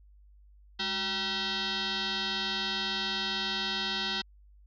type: tone with frequency modulation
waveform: sine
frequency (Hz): 206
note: G#3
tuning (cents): -14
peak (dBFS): -29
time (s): 0.79-4.22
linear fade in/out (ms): 10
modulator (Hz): 577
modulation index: 7.7
effects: added 50 Hz sine -54 dBFS peak until 4.66 s